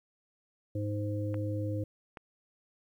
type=harmonic tone; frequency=103.9 Hz; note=G#2; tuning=1 cent sharp; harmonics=1 / 3 / 5; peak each=-32 / -37 / -39 dBFS; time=0.75-1.84 s; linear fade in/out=5 ms
type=clicks; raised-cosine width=0.5 ms; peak=-28 dBFS; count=2; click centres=1.343 / 2.172 s
effects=11-bit